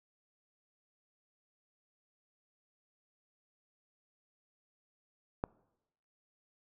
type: click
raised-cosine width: 1 ms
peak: -18 dBFS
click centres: 5.439 s
effects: noise-tail reverb RT60 0.9 s tail -24 dB re dry